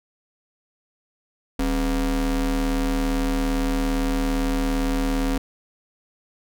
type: ring-modulated tone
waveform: square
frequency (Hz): 115.2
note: A#2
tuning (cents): -20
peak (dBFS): -18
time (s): 1.59-5.38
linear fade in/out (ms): 5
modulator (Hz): 154
effects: none